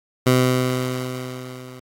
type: tone with level ramp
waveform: 15% pulse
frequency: 127.3 Hz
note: C3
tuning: 47 cents flat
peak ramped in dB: -6 to -31 dBFS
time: 0.26-1.8 s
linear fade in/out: 10 ms
effects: AAC 48 kbps